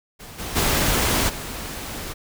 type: noise with level steps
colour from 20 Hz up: pink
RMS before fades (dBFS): -40 / -31 / -20 / -32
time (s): 0.19-2.14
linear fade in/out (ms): 20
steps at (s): 0.38 / 0.55 / 1.28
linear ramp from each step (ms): 20
effects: none